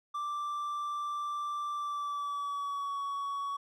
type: tone with pitch glide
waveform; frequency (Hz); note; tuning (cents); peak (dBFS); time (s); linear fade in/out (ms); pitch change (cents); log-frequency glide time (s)
triangle; 1174.7 to 1122.9; D6 to C#6; 0 to +22; -31; 0.14-3.57; 10; -78; 1.74-2.96
effects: none